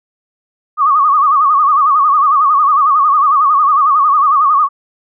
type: tone with vibrato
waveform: sine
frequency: 1170 Hz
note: D6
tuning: 7 cents flat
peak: -7 dBFS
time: 0.77-4.69 s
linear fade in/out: 50 ms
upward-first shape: sine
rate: 11 Hz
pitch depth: 120 cents each way
effects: none